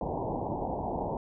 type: low-pass noise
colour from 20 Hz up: white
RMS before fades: -33 dBFS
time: 0.01-1.17 s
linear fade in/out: 2 ms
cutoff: 950 Hz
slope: 96 dB/octave
effects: none